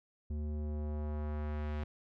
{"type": "tone with low-pass filter sweep", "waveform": "square", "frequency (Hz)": 75, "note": "D2", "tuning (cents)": 37, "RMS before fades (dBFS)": -37, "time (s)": [0.3, 1.84], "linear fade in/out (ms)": 5, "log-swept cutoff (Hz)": [270, 2900], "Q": 0.84, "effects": []}